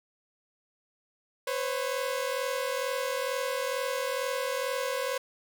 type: tone pair together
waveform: sawtooth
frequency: 503 / 545.2 Hz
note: B4 / C#5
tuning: +32 / -29 cents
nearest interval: minor second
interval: 139 cents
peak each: -28 dBFS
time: 1.47-5.18 s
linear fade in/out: 5 ms
effects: none